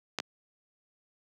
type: clicks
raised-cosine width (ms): 0.2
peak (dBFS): -13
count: 2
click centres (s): 0.187 / 0.201
effects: high-pass 200 Hz 12 dB/octave